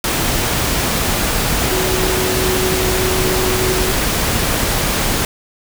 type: tone in noise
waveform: sine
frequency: 371.5 Hz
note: F#4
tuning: 7 cents sharp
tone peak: -19 dBFS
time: 1.71-3.91 s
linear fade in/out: 2 ms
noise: pink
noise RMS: -17 dBFS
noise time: 0.04-5.25 s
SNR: -5 dB
effects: none